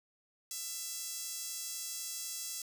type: tone with high-pass filter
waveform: sawtooth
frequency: 668 Hz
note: E5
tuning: 23 cents sharp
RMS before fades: -41 dBFS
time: 0.51-2.62 s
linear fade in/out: 2 ms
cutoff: 6400 Hz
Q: 1.5
effects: 10-bit